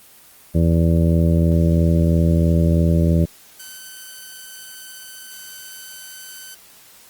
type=harmonic tone; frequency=83 Hz; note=E2; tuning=12 cents sharp; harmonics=1 / 2 / 3 / 4 / 5 / 6 / 7; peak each=-16 / -16 / -25 / -25 / -30 / -31 / -27 dBFS; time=0.54-3.26 s; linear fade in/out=20 ms
type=tone; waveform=5% pulse; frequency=1526 Hz; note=G6; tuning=47 cents flat; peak=-24 dBFS; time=3.59-6.55 s; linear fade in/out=10 ms
effects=white hiss -47 dBFS RMS until 7.09 s + Opus 24 kbps